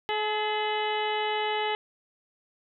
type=harmonic tone with a mistuned harmonic; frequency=426.7 Hz; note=G#4; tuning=47 cents sharp; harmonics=1 / 2 / 3 / 4 / 5 / 6 / 7 / 8 / 9; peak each=-31 / -29 / -40 / -39 / -35 / -42 / -35 / -43 / -45 dBFS; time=0.09-1.75 s; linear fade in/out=0 ms; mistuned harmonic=5; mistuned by=-58 cents; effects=none